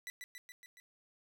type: tone with echo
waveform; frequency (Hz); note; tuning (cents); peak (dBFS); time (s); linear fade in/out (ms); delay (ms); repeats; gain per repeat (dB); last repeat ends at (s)
sawtooth; 1975.5; B6; 0; -38; 0.07-0.1; 0; 140; 5; -3; 0.8
effects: none